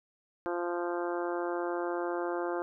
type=harmonic tone; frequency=174.2 Hz; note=F3; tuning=4 cents flat; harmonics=2 / 3 / 4 / 5 / 6 / 7 / 8 / 9; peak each=-33 / -37 / -39 / -41 / -43 / -44 / -45 / -46 dBFS; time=0.46-2.62 s; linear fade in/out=0 ms; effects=none